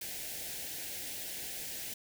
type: band-stop noise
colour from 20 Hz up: white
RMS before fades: -41 dBFS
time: 0.01-1.94 s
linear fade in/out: 5 ms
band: 820 to 1600 Hz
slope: 48 dB/octave
effects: none